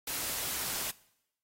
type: noise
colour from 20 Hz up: white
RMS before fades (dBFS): -35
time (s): 0.07-0.91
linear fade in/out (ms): 5
effects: noise-tail reverb RT60 0.8 s tail -21 dB re dry + AAC 48 kbps